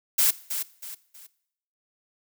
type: noise with echo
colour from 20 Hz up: blue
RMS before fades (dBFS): -20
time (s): 0.18-0.31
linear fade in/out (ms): 10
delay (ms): 320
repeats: 3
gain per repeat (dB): -9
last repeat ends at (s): 1.27
effects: noise-tail reverb RT60 0.7 s tail -19 dB re dry